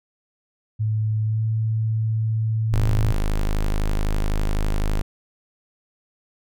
sine tone with pitch glide, 108.5 to 110.59 Hz, A2 to A2, -24 to +9 cents, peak -19 dBFS, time 0.79-3.13 s, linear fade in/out 20 ms, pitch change +33 cents, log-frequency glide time 1.24-1.43 s
square tone, 25.96 Hz, G#0, in tune, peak -19 dBFS, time 2.72-5.02 s, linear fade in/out 10 ms
effects none

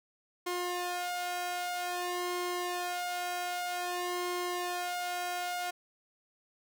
sawtooth tone with flanger, 356.1 Hz, F4, 34 cents sharp, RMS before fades -35 dBFS, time 0.46-5.71 s, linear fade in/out 10 ms, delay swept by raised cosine 0.94 to 1.53 ms, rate 0.52 Hz, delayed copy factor +0.95, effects none

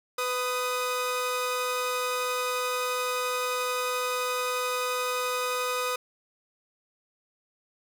sawtooth tone pair together, 500.1 / 1244.5 Hz, B4 / D#6, +22 / 0 cents, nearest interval octave + major third, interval 1578 cents, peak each -26 dBFS, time 0.18-5.96 s, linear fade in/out 5 ms, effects none

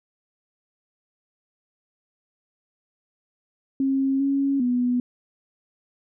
sine tone with pitch steps, 270 / 276.2 / 246.4 Hz, C#4 / C#4 / B3, -45 / -6 / -4 cents, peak -19 dBFS, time 3.8-5 s, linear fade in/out 2 ms, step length 400 ms, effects none

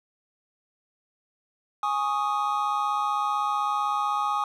triangle chord, Ab suspended fourth, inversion none, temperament equal, 830.6 / 1108.7 / 1244.5 Hz, Ab5 / Db6 / Eb6, 0 / 0 / 0 cents, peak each -26 / -28 / -25 dBFS, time 1.83-4.44 s, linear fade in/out 2 ms, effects none

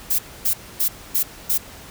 violet noise bursts, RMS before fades -19 dBFS, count 5, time 0.1-1.58 s, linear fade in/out 10 ms, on 88 ms, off 260 ms, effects pink hiss -41 dBFS RMS until 1.9 s

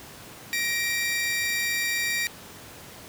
sawtooth tone pair together, 1884.7 / 2349 Hz, A#6 / D7, +19 / 0 cents, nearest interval major third, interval 381 cents, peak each -24 dBFS, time 0.53-2.27 s, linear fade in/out 0 ms, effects pink hiss -44 dBFS RMS until 3.08 s + high-pass 80 Hz 12 dB/octave

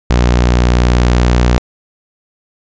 sawtooth tone, 60.5 Hz, B1, 35 cents flat, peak -4 dBFS, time 0.1-1.58 s, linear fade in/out 0 ms, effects resampled to 16000 Hz

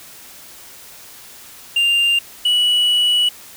triangle tone pair in turn, 2794 / 2940 Hz, F7 / F#7, 0 / -12 cents, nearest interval minor second, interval 88 cents, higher second, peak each -11 / -11 dBFS, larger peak neither, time 1.76-2.19 / 2.45-3.29 s, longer second, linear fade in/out 5 ms, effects white hiss -40 dBFS RMS until 3.56 s

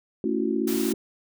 sine chord, F# minor seventh, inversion first, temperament just, 222 / 277.5 / 333 / 370 Hz, A3 / C#4 / E4 / F#4, +16 / +2 / +18 / 0 cents, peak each -28 dBFS, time 0.24-0.94 s, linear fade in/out 2 ms
white noise, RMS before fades -34 dBFS, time 0.67-0.93 s, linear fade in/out 10 ms
effects none

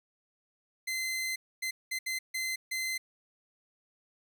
sawtooth tone bursts at uneven times, 2063 Hz, C7, 25 cents flat, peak -28 dBFS, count 6, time 0.87-1.36 / 1.62-1.71 / 1.91-1.99 / 2.06-2.19 / 2.34-2.56 / 2.71-2.98 s, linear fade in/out 10 ms, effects none

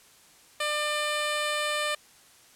10% pulse tone, 598 Hz, D5, 31 cents sharp, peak -18 dBFS, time 0.6-1.95 s, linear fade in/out 5 ms, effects white hiss -56 dBFS RMS until 2.55 s + low-pass 11000 Hz 12 dB/octave

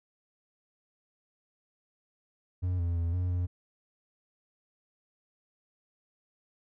triangle tone with pitch steps, 90.4 / 85.8 / 84.5 / 90.1 / 88.9 Hz, F#2 / F2 / E2 / F#2 / F2, -40 / -30 / +43 / -45 / +31 cents, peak -25 dBFS, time 2.62-3.47 s, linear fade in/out 20 ms, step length 170 ms, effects none

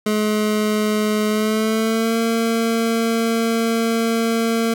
25% pulse tone with pitch glide, 212.8 to 228.1 Hz, G#3 to A#3, +42 to -37 cents, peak -13 dBFS, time 0.06-4.74 s, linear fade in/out 5 ms, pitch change +121 cents, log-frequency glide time 1.29-2.18 s, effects none

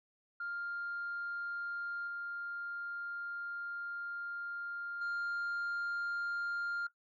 sine tone with level steps, 1400 Hz, F6, 4 cents sharp, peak -36 / -38 / -32 dBFS, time 0.4-6.87 s, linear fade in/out 5 ms, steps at 2.07 / 5.01 s, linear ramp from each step 5 ms, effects noise-tail reverb RT60 0.1 s tail -17 dB re dry + tanh soft clip ceiling -33 dBFS

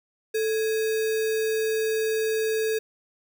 sine tone with sample-and-hold, 439.8 Hz, A4, 1 cent flat, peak -22 dBFS, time 0.34-2.79 s, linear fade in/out 10 ms, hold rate 2100 Hz, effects none

